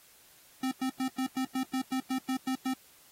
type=tone bursts; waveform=square; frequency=260.7 Hz; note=C4; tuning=6 cents flat; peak=-29 dBFS; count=12; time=0.63-2.738 s; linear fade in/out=5 ms; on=84 ms; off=100 ms; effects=white hiss -59 dBFS RMS until 3.11 s + AAC 48 kbps